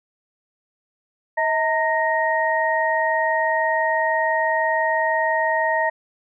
sine tone cluster, 638 / 912 / 1870 Hz, D#5 / A#5 / A#6, +43 / -38 / +5 cents, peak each -22 dBFS, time 1.37-5.9 s, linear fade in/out 10 ms, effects none

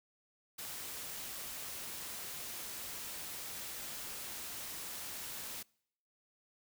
white noise, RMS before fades -44 dBFS, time 0.58-5.63 s, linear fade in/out 10 ms, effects noise-tail reverb RT60 0.7 s tail -26 dB re dry

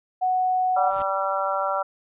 sine tone, 740 Hz, F#5, in tune, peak -19 dBFS, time 0.21-0.91 s, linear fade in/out 20 ms
pink noise with exponential growth, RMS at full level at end -38 dBFS, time 0.73-1.02 s, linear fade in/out 1 ms, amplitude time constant 61 ms
harmonic tone, 193.8 Hz, G3, 20 cents flat, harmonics 3 / 4 / 5 / 6 / 7, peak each -27 / -28 / -30 / -32 / -27 dBFS, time 0.76-1.83 s, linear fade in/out 10 ms
effects resampled to 8000 Hz

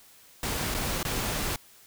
pink noise with dropouts, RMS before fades -30 dBFS, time 0.43-1.56 s, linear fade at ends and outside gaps 2 ms, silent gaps 0.743-0.747 / 1.03-1.05 s, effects white hiss -55 dBFS RMS until 1.86 s

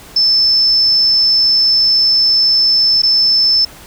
sine tone with dropouts, 5274 Hz, E8, in tune, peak -8 dBFS, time 0.16-3.65 s, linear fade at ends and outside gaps 5 ms, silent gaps 3.02-3.032 s, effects pink hiss -37 dBFS RMS until 3.86 s

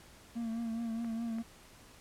triangle tone with vibrato, 229.1 Hz, A#3, 30 cents flat, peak -32 dBFS, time 0.35-1.43 s, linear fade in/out 20 ms, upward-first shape triangle, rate 4.8 Hz, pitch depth 49 cents each way
clicks, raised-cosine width 0.5 ms, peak -34 dBFS, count 2, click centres 1.046 / 1.385 s
effects pink hiss -57 dBFS RMS until 2 s + low-pass 12000 Hz 12 dB/octave

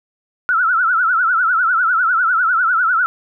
sine tone with vibrato, 1396.9 Hz, F6, in tune, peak -12 dBFS, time 0.49-3.06 s, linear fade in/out 0 ms, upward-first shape triangle, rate 10 Hz, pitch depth 160 cents each way, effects none

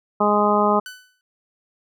harmonic tone, 207.7 Hz, G#3, in tune, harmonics 1 / 2 / 3 / 4 / 5 / 6, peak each -22 / -22 / -22 / -22 / -22 / -22 dBFS, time 0.2-0.8 s, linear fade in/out 10 ms
sawtooth tone with exponential decay, 1500 Hz, F#6, 23 cents sharp, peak -27 dBFS, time 0.86-1.21 s, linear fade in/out 1 ms, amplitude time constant 75 ms
effects none

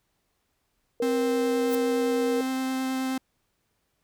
sine tone, 473.6 Hz, A#4, 27 cents sharp, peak -24 dBFS, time 1-2.41 s, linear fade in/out 2 ms
45% pulse tone with vibrato, 261.6 Hz, C4, in tune, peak -26 dBFS, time 1.02-3.18 s, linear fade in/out 5 ms, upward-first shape triangle, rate 9.6 Hz, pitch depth 9 cents each way
violet noise with exponential growth, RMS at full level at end -29 dBFS, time 1.65-1.75 s, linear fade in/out 2 ms, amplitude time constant 21 ms
effects pink hiss -74 dBFS RMS until 4.03 s

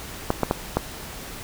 clicks, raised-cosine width 1 ms, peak -5 dBFS, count 4, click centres 0.304 / 0.433 / 0.511 / 0.77 s, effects pink hiss -37 dBFS RMS until 1.43 s

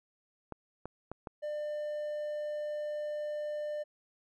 clicks, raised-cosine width 1 ms, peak -26 dBFS, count 4, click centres 0.523 / 0.856 / 1.116 / 1.272 s
triangle tone, 598 Hz, D5, 31 cents sharp, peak -32 dBFS, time 1.42-3.84 s, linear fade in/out 20 ms
effects none

